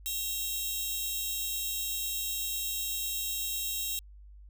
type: tone cluster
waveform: 5% pulse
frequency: 2726 / 3224 / 3818 Hz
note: F7 / G7 / A#7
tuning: -43 / +48 / +41 cents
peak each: -31 / -31 / -25 dBFS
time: 0.06-3.99 s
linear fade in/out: 0 ms
effects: added 50 Hz sine -48 dBFS peak until 4.49 s